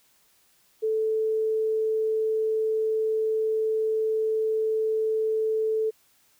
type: tone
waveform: sine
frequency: 438.6 Hz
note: A4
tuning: 6 cents flat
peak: -22 dBFS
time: 0.82-5.91 s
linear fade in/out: 20 ms
effects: white hiss -63 dBFS RMS until 6.39 s